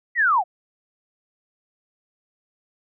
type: linear sweep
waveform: sine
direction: down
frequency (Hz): 2008 to 659.3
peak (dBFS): -15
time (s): 0.15-0.44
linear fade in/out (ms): 50
effects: none